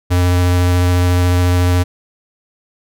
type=tone with vibrato; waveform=square; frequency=89.2 Hz; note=F2; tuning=37 cents sharp; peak=-11 dBFS; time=0.1-1.84 s; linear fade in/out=20 ms; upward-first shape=triangle; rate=14 Hz; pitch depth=11 cents each way; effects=none